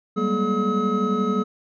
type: tone cluster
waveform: triangle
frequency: 191.2 / 202.6 / 236.7 / 426.6 / 1279 Hz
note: G3 / G#3 / A#3 / G#4 / D#6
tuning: -43 / -43 / +27 / +46 / +47 cents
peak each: -24 dBFS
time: 0.16-1.44 s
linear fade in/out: 20 ms
effects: resampled to 16000 Hz